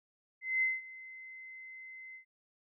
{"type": "tone with ADSR envelope", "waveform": "sine", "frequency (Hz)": 2058, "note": "C7", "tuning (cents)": -29, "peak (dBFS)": -26, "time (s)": [0.41, 2.25], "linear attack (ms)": 210, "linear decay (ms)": 190, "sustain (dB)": -20, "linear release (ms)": 100, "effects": []}